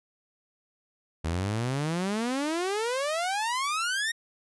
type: exponential sweep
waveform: sawtooth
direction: up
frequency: 77.78 to 1886 Hz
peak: -23 dBFS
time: 1.24-4.12 s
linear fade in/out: 10 ms
effects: resampled to 24000 Hz